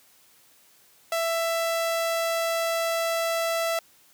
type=tone; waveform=sawtooth; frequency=664 Hz; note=E5; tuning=12 cents sharp; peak=-20 dBFS; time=1.12-3.79 s; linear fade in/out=2 ms; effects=white hiss -58 dBFS RMS until 4.13 s + high-pass 80 Hz 12 dB/octave